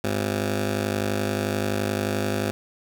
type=ring-modulated tone; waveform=15% pulse; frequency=153.3 Hz; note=D#3; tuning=25 cents flat; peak=-14 dBFS; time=0.04-2.51 s; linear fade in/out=0 ms; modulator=50.9 Hz; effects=none